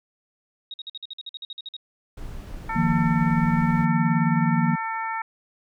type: tone bursts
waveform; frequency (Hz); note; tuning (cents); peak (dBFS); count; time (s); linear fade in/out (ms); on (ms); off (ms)
sine; 3771; A#7; +19; -32; 14; 0.71-1.766; 2; 29; 50
type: noise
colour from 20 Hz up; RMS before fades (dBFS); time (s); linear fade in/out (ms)
brown; -36; 2.17-3.85; 5
type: harmonic tone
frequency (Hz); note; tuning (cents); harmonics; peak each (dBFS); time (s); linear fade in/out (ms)
448.3; A4; +32; 2 / 3 / 4 / 5; -28 / -32 / -34 / -36; 2.69-5.22; 5
type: chord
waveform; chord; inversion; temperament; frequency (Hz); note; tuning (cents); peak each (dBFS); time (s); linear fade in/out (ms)
sine; Eb suspended second; none; equal; 155.56 / 174.61 / 233.1; Eb3 / F3 / Bb3; 0 / 0 / 0; -23; 2.75-4.76; 20
effects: none